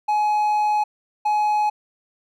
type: tone bursts at uneven times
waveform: triangle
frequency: 843 Hz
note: G#5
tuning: 26 cents sharp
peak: -15 dBFS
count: 2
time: 0.08-0.84 / 1.25-1.7 s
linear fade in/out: 10 ms
effects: none